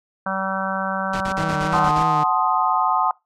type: harmonic tone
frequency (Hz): 191.7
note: G3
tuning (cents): -38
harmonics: 1 / 3 / 4 / 5 / 6 / 7 / 8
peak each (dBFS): -29 / -29 / -29 / -29 / -29 / -29 / -29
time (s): 0.26-1.89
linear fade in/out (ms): 5
type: noise bursts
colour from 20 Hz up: pink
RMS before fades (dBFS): -30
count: 8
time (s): 1.13-2.032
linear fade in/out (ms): 5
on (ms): 76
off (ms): 42
type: tone with vibrato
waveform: sawtooth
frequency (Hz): 156.8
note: D#3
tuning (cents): +14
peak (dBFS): -20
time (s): 1.37-2.24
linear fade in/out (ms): 10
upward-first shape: sine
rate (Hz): 3.3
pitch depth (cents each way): 46
type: chord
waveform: sine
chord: F# diminished seventh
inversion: none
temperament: equal with one note detuned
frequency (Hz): 740 / 874.4 / 1046.5 / 1244.5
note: F#5 / A5 / C6 / Eb6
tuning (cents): 0 / -11 / 0 / 0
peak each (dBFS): -22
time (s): 1.73-3.11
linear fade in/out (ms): 2
effects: noise-tail reverb RT60 0.2 s tail -23 dB re dry + low-pass 6000 Hz 12 dB/octave